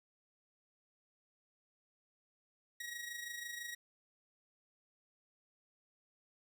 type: tone with amplitude modulation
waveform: sawtooth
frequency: 1900 Hz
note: A#6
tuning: 33 cents sharp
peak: -37 dBFS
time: 2.8-3.75 s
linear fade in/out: 5 ms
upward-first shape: sine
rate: 26 Hz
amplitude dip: 55%
effects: none